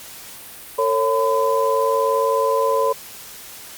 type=tone cluster; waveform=sine; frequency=450.7 / 550 / 1012 Hz; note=A4 / C#5 / B5; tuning=+42 / -14 / +42 cents; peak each=-20 dBFS; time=0.78-2.93 s; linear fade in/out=10 ms; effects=white hiss -38 dBFS RMS until 3.77 s + Opus 48 kbps